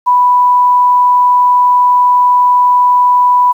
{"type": "tone", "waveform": "sine", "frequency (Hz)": 988, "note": "B5", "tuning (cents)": 0, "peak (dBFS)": -5, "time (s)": [0.06, 3.53], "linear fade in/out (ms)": 20, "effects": ["7-bit"]}